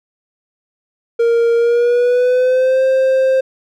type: tone with pitch glide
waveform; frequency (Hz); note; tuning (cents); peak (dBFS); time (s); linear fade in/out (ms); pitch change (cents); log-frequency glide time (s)
triangle; 466.2 to 526.3; A#4 to C5; 0 to +10; -8; 1.19-3.41; 10; +210; 1.56-2.83
effects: none